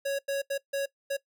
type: tone bursts at uneven times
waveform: square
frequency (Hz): 554.4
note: C#5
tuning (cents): 0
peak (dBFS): -28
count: 5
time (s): 0.05-0.19 / 0.28-0.42 / 0.5-0.58 / 0.73-0.86 / 1.1-1.17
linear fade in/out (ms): 10
effects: noise-tail reverb RT60 0.1 s tail -20 dB re dry